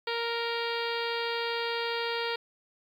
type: harmonic tone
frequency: 466.2 Hz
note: A#4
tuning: in tune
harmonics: 1 / 2 / 3 / 4 / 5 / 6 / 7 / 8 / 9 / 10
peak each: -33 / -36 / -38 / -39 / -40 / -41 / -41 / -42 / -43 / -43 dBFS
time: 0.07-2.36 s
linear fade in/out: 5 ms
effects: 10-bit